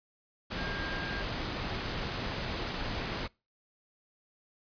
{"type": "tone in noise", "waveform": "sine", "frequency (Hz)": 1609, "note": "G6", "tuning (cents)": 45, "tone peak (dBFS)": -39, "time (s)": [0.57, 1.23], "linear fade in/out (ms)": 20, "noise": "pink", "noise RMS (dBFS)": -35, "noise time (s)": [0.5, 3.28], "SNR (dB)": -7, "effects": ["noise-tail reverb RT60 0.3 s tail -26 dB re dry", "resampled to 11025 Hz"]}